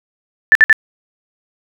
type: tone bursts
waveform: sine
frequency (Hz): 1760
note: A6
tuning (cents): 0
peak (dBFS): -3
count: 3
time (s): 0.52-0.728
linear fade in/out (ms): 0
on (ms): 32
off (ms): 56
effects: none